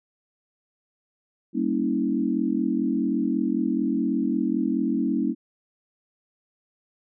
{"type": "chord", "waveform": "sine", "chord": "G diminished seventh", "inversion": "none", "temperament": "equal with one note detuned", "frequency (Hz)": [196, 233.1, 277.2, 322.3], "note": ["G3", "Bb3", "Db4", "Fb4"], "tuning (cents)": [0, 0, 0, -39], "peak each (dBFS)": [-29, -26, -26, -27], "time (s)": [1.53, 5.35], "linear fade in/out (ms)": 50, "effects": []}